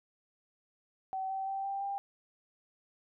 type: tone with pitch steps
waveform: sine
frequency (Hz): 763 / 771 / 779 / 787.2 / 795.4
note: G5 / G5 / G5 / G5 / G5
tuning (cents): -47 / -29 / -11 / +7 / +25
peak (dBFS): -33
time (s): 1.13-1.98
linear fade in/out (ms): 0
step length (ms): 170
effects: none